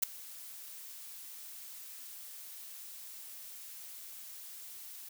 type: noise with ADSR envelope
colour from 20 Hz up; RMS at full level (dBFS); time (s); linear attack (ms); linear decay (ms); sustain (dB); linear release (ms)
blue; -25; 0.02-5.09; 14; 5; -23; 6
effects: none